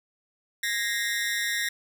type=tone with amplitude modulation; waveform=sawtooth; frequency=1864.7 Hz; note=A#6; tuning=in tune; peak=-18 dBFS; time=0.63-1.69 s; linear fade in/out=5 ms; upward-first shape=sine; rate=219 Hz; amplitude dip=100%; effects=none

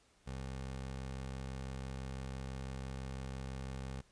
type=tone; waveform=20% pulse; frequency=66 Hz; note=C2; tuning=16 cents sharp; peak=-36 dBFS; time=0.26-4.02 s; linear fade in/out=20 ms; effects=pink hiss -69 dBFS RMS until 4.11 s + resampled to 22050 Hz

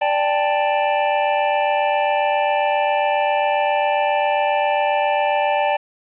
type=chord; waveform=square; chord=D suspended fourth; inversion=none; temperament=equal with one note detuned; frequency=587.3 / 792.6 / 880 Hz; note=D5 / G5 / A5; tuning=0 / +19 / 0 cents; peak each=-21 / -21 / -22 dBFS; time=0.01-5.77 s; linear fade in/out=10 ms; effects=resampled to 8000 Hz + 8-bit

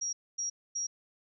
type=tone bursts; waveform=sine; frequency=5670 Hz; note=F8; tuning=25 cents sharp; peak=-31 dBFS; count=3; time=0.01-0.87 s; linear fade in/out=10 ms; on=120 ms; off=250 ms; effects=none

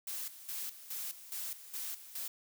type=noise with tremolo; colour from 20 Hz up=blue; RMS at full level=-40 dBFS; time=0.07-2.28 s; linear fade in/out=5 ms; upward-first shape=square; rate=2.4 Hz; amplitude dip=75%; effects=none

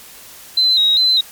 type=tone with vibrato; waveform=sine; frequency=3927 Hz; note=B7; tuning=11 cents flat; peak=-10 dBFS; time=0.57-1.21 s; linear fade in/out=5 ms; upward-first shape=square; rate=2.5 Hz; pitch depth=55 cents each way; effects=white hiss -39 dBFS RMS until 1.31 s + MP3 96 kbps

